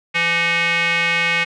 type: tone with band-pass filter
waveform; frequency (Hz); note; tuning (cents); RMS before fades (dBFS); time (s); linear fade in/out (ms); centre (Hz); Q
square; 169.1; E3; +44; -18; 0.14-1.45; 20; 2300; 4.3
effects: resampled to 22050 Hz